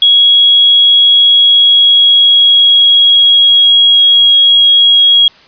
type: tone with pitch glide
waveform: sine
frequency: 3322 to 3299 Hz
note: G#7 to G#7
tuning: 0 to -12 cents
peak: -3 dBFS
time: 0.02-5.28 s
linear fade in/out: 2 ms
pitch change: -12 cents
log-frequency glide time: 1.17-3.93 s
effects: white hiss -41 dBFS RMS until 5.47 s + resampled to 11025 Hz